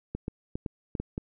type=clicks; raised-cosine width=3 ms; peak=-19 dBFS; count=7; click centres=0.15 / 0.281 / 0.555 / 0.662 / 0.952 / 1 / 1.179 s; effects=none